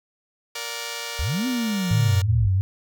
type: chord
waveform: 5% pulse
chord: Bb augmented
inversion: none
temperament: just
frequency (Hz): 466.2 / 582.7 / 728.4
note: Bb4 / D5 / F#5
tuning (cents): 0 / -14 / -27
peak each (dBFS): -21 / -23 / -27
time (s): 0.55-2.22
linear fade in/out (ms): 5
type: linear two-way sweep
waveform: sine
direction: up then down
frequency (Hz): 50.4 to 261.6 to 50.4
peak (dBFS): -22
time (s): 1.19-2.48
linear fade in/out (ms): 5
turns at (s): 1.47
type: tone with vibrato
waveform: sine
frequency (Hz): 103.8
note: G#2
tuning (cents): 0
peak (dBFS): -17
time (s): 1.91-2.61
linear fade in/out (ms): 0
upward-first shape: sine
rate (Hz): 2.8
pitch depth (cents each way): 180
effects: none